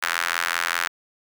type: tone with high-pass filter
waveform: sawtooth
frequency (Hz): 85.1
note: F2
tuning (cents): -44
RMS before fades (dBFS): -25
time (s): 0.02-0.88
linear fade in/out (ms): 10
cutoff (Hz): 1500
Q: 2.2
effects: none